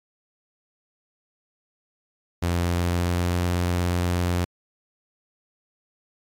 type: tone with pitch glide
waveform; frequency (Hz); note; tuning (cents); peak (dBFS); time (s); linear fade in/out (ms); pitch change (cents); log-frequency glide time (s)
sawtooth; 86.7 to 88.27; F2 to F2; -12 to +19; -17; 2.42-4.45; 10; +31; 2.54-3.38
effects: MP3 96 kbps